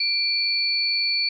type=tone pair together; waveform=sine; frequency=2358 / 4451 Hz; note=D7 / C#8; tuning=+6 / +6 cents; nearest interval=major seventh; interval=1100 cents; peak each=-26 / -21 dBFS; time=0-1.29 s; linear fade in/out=5 ms; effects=none